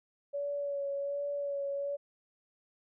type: tone with vibrato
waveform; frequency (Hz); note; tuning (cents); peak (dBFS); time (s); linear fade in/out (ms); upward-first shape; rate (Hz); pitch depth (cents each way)
sine; 566; C#5; +36; -32; 0.33-1.97; 20; sine; 1.3; 21
effects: none